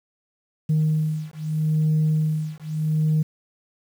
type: beating tone pair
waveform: sine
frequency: 154.9 / 155.69 Hz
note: D#3 / D#3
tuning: -7 / +1 cents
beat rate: 0.79 Hz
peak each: -21 dBFS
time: 0.69-3.23 s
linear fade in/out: 10 ms
effects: tanh soft clip ceiling -14 dBFS + 8-bit